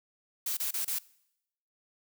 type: noise bursts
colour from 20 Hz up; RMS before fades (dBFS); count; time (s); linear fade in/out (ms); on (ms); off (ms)
blue; -32; 4; 0.46-0.987; 5; 110; 29
effects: noise-tail reverb RT60 0.8 s tail -22 dB re dry